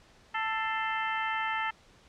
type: harmonic tone with a mistuned harmonic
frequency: 442.1 Hz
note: A4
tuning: 8 cents sharp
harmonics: 2 / 3 / 4 / 5 / 6 / 7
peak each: -33 / -35 / -35 / -37 / -40 / -43 dBFS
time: 0.34-1.71 s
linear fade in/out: 10 ms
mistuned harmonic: 5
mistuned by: -94 cents
effects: pink hiss -59 dBFS RMS until 2.08 s + low-pass 6000 Hz 12 dB/octave